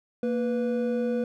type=tone pair together; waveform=triangle; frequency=232.1 / 491.8 Hz; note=A#3 / B4; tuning=-7 / -7 cents; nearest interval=octave + minor second; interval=1300 cents; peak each=-25 dBFS; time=0.23-1.24 s; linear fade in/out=2 ms; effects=none